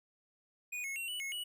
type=tone with pitch steps; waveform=square; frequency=2467 / 2182 / 2737 / 2960 / 2178 / 2934 Hz; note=D#7 / C#7 / F7 / F#7 / C#7 / F#7; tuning=-15 / -28 / -36 / 0 / -31 / -15 cents; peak=-38 dBFS; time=0.72-1.44 s; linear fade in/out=10 ms; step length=120 ms; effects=none